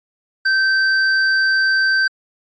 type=tone; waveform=square; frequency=1553 Hz; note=G6; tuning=17 cents flat; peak=-14 dBFS; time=0.45-2.08 s; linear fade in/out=10 ms; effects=resampled to 16000 Hz